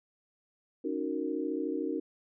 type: chord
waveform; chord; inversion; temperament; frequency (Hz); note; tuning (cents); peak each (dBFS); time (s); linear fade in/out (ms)
sine; D# minor seventh; third; equal with one note detuned; 277.2 / 311.1 / 370 / 461.9; C#4 / D#4 / F#4 / A#4; 0 / 0 / 0 / -16; -36 / -34 / -37 / -37; 0.84-2; 10
effects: none